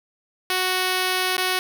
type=tone with dropouts; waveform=5% pulse; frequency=370 Hz; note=F#4; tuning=in tune; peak=-9 dBFS; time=0.5-1.59 s; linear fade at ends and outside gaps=1 ms; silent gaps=1.368-1.379 s; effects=none